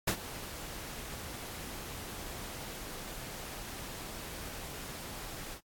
pink noise with ADSR envelope, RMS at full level -28 dBFS, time 0.07-5.61 s, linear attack 10 ms, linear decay 76 ms, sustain -15 dB, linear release 80 ms, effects AAC 64 kbps

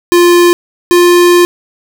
square tone pair in turn, 349.2 / 351.2 Hz, F4 / F4, 0 / +10 cents, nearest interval unison, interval 10 cents, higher second, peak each -4 dBFS, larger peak neither, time 0.12-0.53 / 0.91-1.45 s, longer second, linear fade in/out 0 ms, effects none

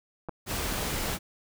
clicks, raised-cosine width 1 ms, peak -22 dBFS, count 2, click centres 0.287 / 0.293 s
pink noise, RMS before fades -31 dBFS, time 0.46-1.19 s, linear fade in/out 50 ms
effects none

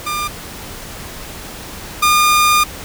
sawtooth tone pair in turn, 1200 / 1212.5 Hz, D6 / D#6, +37 / -45 cents, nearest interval unison, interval 18 cents, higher second, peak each -15 / -6 dBFS, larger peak second, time 0.06-0.28 / 2.02-2.64 s, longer second, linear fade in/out 10 ms, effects pink hiss -31 dBFS RMS until 2.84 s

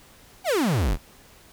45% pulse exponential sweep, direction down, 817 to 33.39 Hz, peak -20 dBFS, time 0.44-0.98 s, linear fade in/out 50 ms, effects pink hiss -52 dBFS RMS until 1.52 s

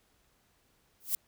violet noise with exponential growth, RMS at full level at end -25 dBFS, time 1-1.15 s, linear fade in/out 2 ms, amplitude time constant 31 ms, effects pink hiss -70 dBFS RMS until 1.27 s

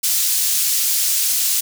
pink high-pass noise, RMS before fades -18 dBFS, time 0.03-1.61 s, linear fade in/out 10 ms, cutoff 5800 Hz, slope 12 dB/octave, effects none

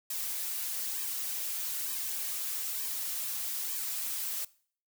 blue noise with flanger, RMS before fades -35 dBFS, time 0.1-4.45 s, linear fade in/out 5 ms, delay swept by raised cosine 1.4 to 7 ms, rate 1.1 Hz, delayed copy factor -0.9, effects noise-tail reverb RT60 0.5 s tail -21 dB re dry

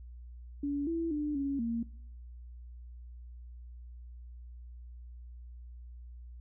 sine tone with pitch steps, 285.3 / 331.7 / 297.3 / 277.9 / 231.5 Hz, C#4 / E4 / D4 / C#4 / A#3, +50 / +11 / +21 / +4 / -12 cents, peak -30 dBFS, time 0.63-1.83 s, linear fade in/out 5 ms, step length 240 ms, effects noise-tail reverb RT60 0.7 s tail -22 dB re dry + added 60 Hz sine -45 dBFS peak until 6.4 s

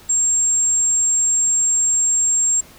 sine tone, 7470 Hz, A#8, 3 cents sharp, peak -14 dBFS, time 0.09-2.61 s, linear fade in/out 10 ms, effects pink hiss -45 dBFS RMS until 2.78 s

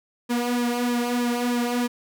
sawtooth tone with flanger, 241.9 Hz, B3, 36 cents flat, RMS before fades -24 dBFS, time 0.29-1.88 s, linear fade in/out 20 ms, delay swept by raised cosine 1.4 to 3.6 ms, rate 3.2 Hz, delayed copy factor -0.7, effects none

